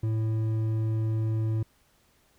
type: tone with hard clipping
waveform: triangle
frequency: 110.3 Hz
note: A2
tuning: 5 cents sharp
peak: -26 dBFS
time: 0.03-1.63 s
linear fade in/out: 5 ms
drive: 10 dB
effects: pink hiss -65 dBFS RMS until 2.38 s